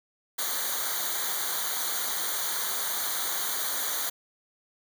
white noise with comb filter, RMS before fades -30 dBFS, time 0.38-4.1 s, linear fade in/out 10 ms, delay 0.38 ms, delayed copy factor -0.95, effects none

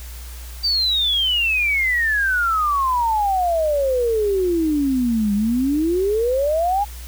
sine exponential two-way sweep, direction down then up, 4699 to 199.9 to 839 Hz, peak -16 dBFS, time 0.63-6.85 s, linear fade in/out 20 ms, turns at 5.34 s, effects added 60 Hz sine -32 dBFS peak until 7.07 s + white hiss -41 dBFS RMS until 7.07 s

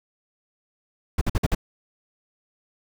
brown noise bursts, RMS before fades -20 dBFS, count 5, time 1.18-1.549 s, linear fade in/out 5 ms, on 33 ms, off 51 ms, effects none

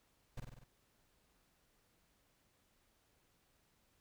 brown noise with echo, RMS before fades -43 dBFS, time 0.37-0.4 s, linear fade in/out 5 ms, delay 48 ms, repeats 5, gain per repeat -3 dB, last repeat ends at 0.64 s, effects pink hiss -75 dBFS RMS until 4 s

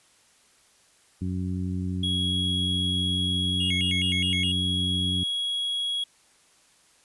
harmonic tone, 91.8 Hz, F#2, 13 cents flat, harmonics 1 / 2 / 3 / 4, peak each -29 / -30 / -35 / -45 dBFS, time 1.21-5.24 s, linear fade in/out 10 ms
triangle tone, 3322 Hz, G#7, in tune, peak -24 dBFS, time 2.03-6.04 s, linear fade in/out 5 ms
triangle tone with vibrato, 2489 Hz, D#7, in tune, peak -27 dBFS, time 3.6-4.52 s, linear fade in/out 5 ms, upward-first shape square, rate 4.8 Hz, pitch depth 230 cents each way
effects white hiss -60 dBFS RMS until 7.04 s + resampled to 24000 Hz

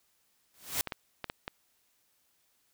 white noise with exponential growth, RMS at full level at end -27 dBFS, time 0.54-0.81 s, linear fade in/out 1 ms, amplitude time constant 58 ms
clicks, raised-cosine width 0.3 ms, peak -19 dBFS, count 5, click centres 0.873 / 0.922 / 1.243 / 1.299 / 1.479 s
effects white hiss -72 dBFS RMS until 2.73 s

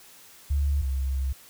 sine tone pair in turn, 71 / 66.74 Hz, C#2 / C2, +42 / +35 cents, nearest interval minor second, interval 107 cents, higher first, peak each -21 / -24 dBFS, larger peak first, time 0.5-0.82 / 0.82-1.33 s, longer second, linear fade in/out 10 ms, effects white hiss -51 dBFS RMS until 1.49 s

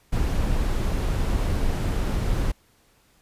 brown noise, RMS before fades -23 dBFS, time 0.12-2.52 s, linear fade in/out 10 ms, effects pink hiss -61 dBFS RMS until 3.21 s + resampled to 32000 Hz

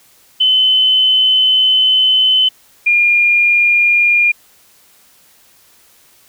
sine tone pair in turn, 3041 / 2414 Hz, F#7 / D7, +47 / +47 cents, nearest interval major third, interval 400 cents, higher first, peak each -8 dBFS, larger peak neither, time 0.4-2.49 / 2.86-4.32 s, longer first, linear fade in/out 10 ms, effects white hiss -49 dBFS RMS until 6.28 s

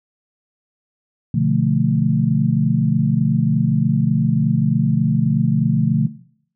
sine chord, B half-diminished seventh, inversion none, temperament equal, 123.47 / 146.83 / 174.61 / 220 Hz, B2 / D3 / F3 / A3, 0 / 0 / 0 / 0 cents, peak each -21 / -18 / -20 / -21 dBFS, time 1.34-6.07 s, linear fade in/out 5 ms, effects noise-tail reverb RT60 0.6 s tail -17 dB re dry

